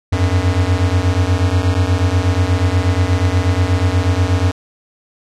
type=beating tone pair; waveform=square; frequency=87.31 / 95.61 Hz; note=F2 / G2; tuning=0 / -43 cents; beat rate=8.3 Hz; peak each=-16 dBFS; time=0.12-4.52 s; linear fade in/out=10 ms; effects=low-pass 7000 Hz 12 dB/octave